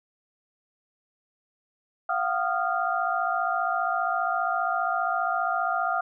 sine tone cluster, 694 / 749 / 1232 / 1392 Hz, F5 / F#5 / D#6 / F6, -11 / +21 / -17 / -6 cents, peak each -29 dBFS, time 2.09-6.01 s, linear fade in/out 5 ms, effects none

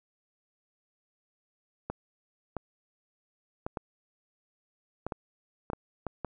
clicks, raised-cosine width 1 ms, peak -19 dBFS, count 10, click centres 1.9 / 2.567 / 3.665 / 3.772 / 5.066 / 5.122 / 5.701 / 5.733 / 6.067 / 6.247 s, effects none

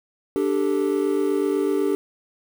triangle chord, D suspended fourth, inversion none, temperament equal, 293.7 / 392 / 440 Hz, D4 / G4 / A4, 0 / 0 / 0 cents, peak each -22 / -20 / -24 dBFS, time 0.36-1.95 s, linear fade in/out 0 ms, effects 7-bit

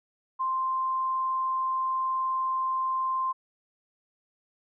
sine tone, 1046.5 Hz, C6, in tune, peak -25 dBFS, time 0.39-3.33 s, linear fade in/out 20 ms, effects none

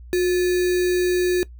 sine tone with sample-and-hold, 360 Hz, F#4, 47 cents flat, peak -16 dBFS, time 0.13-1.43 s, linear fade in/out 0 ms, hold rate 2100 Hz, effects noise-tail reverb RT60 0.1 s tail -19 dB re dry + added 60 Hz sine -38 dBFS peak until 1.59 s

